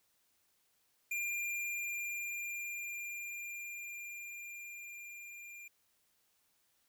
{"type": "tone with level ramp", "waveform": "square", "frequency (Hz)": 2397, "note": "D7", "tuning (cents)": 35, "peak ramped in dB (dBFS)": [-35, -49], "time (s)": [1.11, 5.68], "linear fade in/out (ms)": 5, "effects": ["white hiss -75 dBFS RMS until 6.88 s"]}